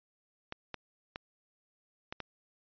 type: clicks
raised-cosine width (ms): 0.3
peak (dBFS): -22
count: 5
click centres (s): 0.524 / 0.743 / 1.159 / 2.125 / 2.203
effects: resampled to 11025 Hz